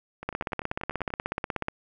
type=two click trains; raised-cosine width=0.5 ms; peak=-13 / -23 dBFS; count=24 / 10; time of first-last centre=0.29-1.684 / 0.23-1.104 s; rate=16.5 / 10.3 Hz; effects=none